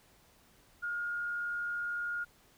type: tone with frequency modulation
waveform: sine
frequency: 1422 Hz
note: F6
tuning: 31 cents sharp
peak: -33 dBFS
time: 0.82-2.25 s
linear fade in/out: 20 ms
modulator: 78.5 Hz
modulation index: 0.25
effects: pink hiss -64 dBFS RMS until 2.57 s